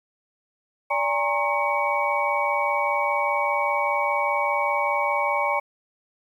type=tone cluster; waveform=sine; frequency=581 / 819 / 924 / 1079 / 2256 Hz; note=D5 / G#5 / A#5 / C#6 / C#7; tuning=-19 / -24 / -16 / -47 / +30 cents; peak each=-27 dBFS; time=0.9-5.6 s; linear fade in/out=10 ms; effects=9-bit